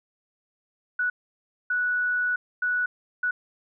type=tone bursts at uneven times; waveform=sine; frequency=1474 Hz; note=F#6; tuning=7 cents flat; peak=-22 dBFS; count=4; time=0.99-1.1 / 1.7-2.36 / 2.62-2.86 / 3.23-3.31 s; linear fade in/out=5 ms; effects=none